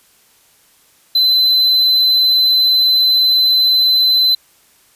triangle tone, 4043 Hz, B7, 40 cents sharp, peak -8 dBFS, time 1.15-4.35 s, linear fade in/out 5 ms, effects white hiss -52 dBFS RMS until 4.95 s + resampled to 32000 Hz

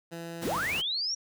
15% pulse tone, 167.8 Hz, E3, 31 cents sharp, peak -31 dBFS, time 0.11-0.6 s, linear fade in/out 20 ms
pink noise, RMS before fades -37 dBFS, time 0.41-0.82 s, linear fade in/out 20 ms
sine linear sweep, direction up, 121 to 5750 Hz, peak -28 dBFS, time 0.44-1.15 s, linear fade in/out 10 ms
effects high-pass 80 Hz 12 dB/octave

